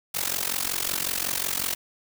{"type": "noise with amplitude modulation", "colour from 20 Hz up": "white", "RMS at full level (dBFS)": -24, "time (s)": [0.14, 1.75], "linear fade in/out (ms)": 10, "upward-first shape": "sine", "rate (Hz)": 45.4, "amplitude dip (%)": 90, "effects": []}